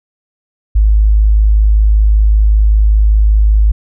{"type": "tone", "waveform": "sine", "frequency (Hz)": 52.6, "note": "G#1", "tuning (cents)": 23, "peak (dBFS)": -5, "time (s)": [0.75, 3.72], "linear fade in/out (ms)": 10, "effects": []}